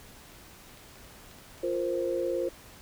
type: clicks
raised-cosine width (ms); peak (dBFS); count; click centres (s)
0.2; -36; 7; 0.319 / 0.774 / 0.957 / 1.046 / 1.313 / 1.386 / 1.582
type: chord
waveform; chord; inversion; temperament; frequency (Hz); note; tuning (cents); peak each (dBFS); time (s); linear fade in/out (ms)
sine; F suspended fourth; none; just; 349.2 / 465.6 / 523.8; F4 / Bb4 / C5; 0 / -2 / +2; -31 / -34 / -30; 1.63-2.49; 5
effects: pink hiss -51 dBFS RMS until 2.81 s